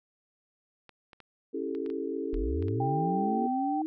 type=clicks; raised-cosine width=0.3 ms; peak=-33 dBFS; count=9; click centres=0.893 / 1.132 / 1.203 / 1.75 / 1.862 / 1.901 / 2.342 / 2.625 / 2.683 s
type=chord; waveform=sine; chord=A dominant seventh; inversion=first; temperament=just; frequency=275 / 330 / 396 / 440 Hz; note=C#4 / E4 / G4 / A4; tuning=-14 / +2 / +18 / 0 cents; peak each=-36 dBFS; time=1.53-3.48 s; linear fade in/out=20 ms
type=linear sweep; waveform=sine; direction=up; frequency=34.65 to 318 Hz; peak=-29 dBFS; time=2.33-3.86 s; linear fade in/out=0 ms
type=tone with pitch glide; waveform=sine; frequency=793 to 775.3 Hz; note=G5 to G5; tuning=+20 to -19 cents; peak=-29 dBFS; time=2.8-3.82 s; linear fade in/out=5 ms; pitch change=-39 cents; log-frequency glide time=3.08-3.29 s
effects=none